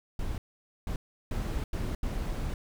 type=noise bursts at uneven times; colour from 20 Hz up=brown; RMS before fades=-32 dBFS; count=5; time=0.19-0.38 / 0.87-0.96 / 1.31-1.64 / 1.73-1.95 / 2.03-2.54 s; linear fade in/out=2 ms; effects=none

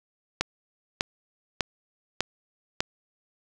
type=click train; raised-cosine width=0.2 ms; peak=-6 dBFS; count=5; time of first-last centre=0.41-2.805 s; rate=1.67 Hz; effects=none

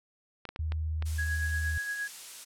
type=clicks; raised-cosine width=0.3 ms; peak=-23 dBFS; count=5; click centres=0.453 / 0.49 / 0.561 / 0.721 / 1.024 s
type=tone with vibrato; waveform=sine; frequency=78.6 Hz; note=D#2; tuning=18 cents sharp; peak=-29 dBFS; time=0.59-1.78 s; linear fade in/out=5 ms; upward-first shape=triangle; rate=19 Hz; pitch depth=24 cents each way
type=noise; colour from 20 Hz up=blue; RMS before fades=-40 dBFS; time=1.05-2.45 s; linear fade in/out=20 ms
type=tone with tremolo; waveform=sine; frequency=1661.2 Hz; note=G#6; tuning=in tune; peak=-30 dBFS; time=1.18-2.08 s; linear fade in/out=10 ms; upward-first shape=sine; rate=8.6 Hz; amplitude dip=45%
effects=low-pass 9000 Hz 12 dB/octave

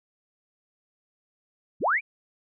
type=linear sweep; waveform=sine; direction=up; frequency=77 to 2489 Hz; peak=-20 dBFS; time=1.8-2.01 s; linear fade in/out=50 ms; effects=none

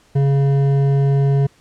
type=tone with hard clipping; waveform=sine; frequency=138.8 Hz; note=C#3; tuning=3 cents sharp; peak=-14 dBFS; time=0.15-1.47 s; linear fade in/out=10 ms; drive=9 dB; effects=pink hiss -54 dBFS RMS until 1.6 s + low-pass 9000 Hz 12 dB/octave

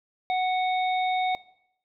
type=harmonic tone; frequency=740 Hz; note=F#5; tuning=in tune; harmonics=1 / 3 / 5; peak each=-23 / -33 / -37 dBFS; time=0.3-1.35 s; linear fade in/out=0 ms; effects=noise-tail reverb RT60 0.8 s tail -20 dB re dry

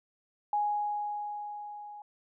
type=tone with level ramp; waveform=sine; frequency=830.6 Hz; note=G#5; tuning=in tune; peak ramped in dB=-25 to -43 dBFS; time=0.53-2.02 s; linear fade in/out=2 ms; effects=none

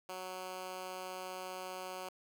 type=tone with high-pass filter; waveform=10% pulse; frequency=185 Hz; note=F#3; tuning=in tune; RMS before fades=-44 dBFS; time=0.09-2.09 s; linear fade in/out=2 ms; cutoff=430 Hz; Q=0.79; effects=10-bit

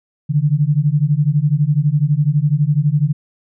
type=beating tone pair; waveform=sine; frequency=141.9 / 153.9 Hz; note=C#3 / D#3; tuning=+41 / -19 cents; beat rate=12 Hz; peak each=-15 dBFS; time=0.29-3.13 s; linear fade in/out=20 ms; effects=none

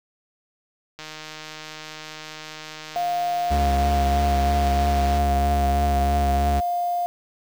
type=click train; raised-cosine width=0.2 ms; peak=-19 dBFS; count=650; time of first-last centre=0.99-5.177 s; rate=155 Hz
type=tone; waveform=sine; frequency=704 Hz; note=F5; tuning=14 cents sharp; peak=-21 dBFS; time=2.96-7.06 s; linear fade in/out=0 ms
type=tone with vibrato; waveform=45% pulse; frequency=70.1 Hz; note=C#2; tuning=20 cents sharp; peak=-20 dBFS; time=3.5-6.61 s; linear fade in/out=20 ms; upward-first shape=triangle; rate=3.1 Hz; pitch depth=53 cents each way
effects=7-bit

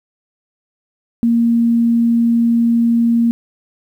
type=tone; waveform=sine; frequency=233.1 Hz; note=A#3; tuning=in tune; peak=-10 dBFS; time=1.23-3.31 s; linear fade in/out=0 ms; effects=8-bit

